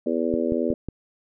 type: harmonic tone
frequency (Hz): 82.41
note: E2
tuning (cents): 0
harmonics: 3 / 4 / 5 / 6 / 7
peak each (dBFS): -26 / -27 / -28 / -29 / -29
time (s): 0.06-0.74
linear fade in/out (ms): 5
type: click train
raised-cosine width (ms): 3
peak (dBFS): -17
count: 4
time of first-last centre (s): 0.34-0.886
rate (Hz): 5.49
effects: none